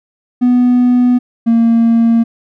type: tone pair in turn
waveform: triangle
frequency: 246.9 / 230.3 Hz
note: B3 / A#3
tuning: 0 / -21 cents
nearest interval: minor second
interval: 121 cents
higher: first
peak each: -4 dBFS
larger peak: neither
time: 0.41-1.19 / 1.46-2.24 s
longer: neither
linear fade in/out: 20 ms
effects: tanh soft clip ceiling -1 dBFS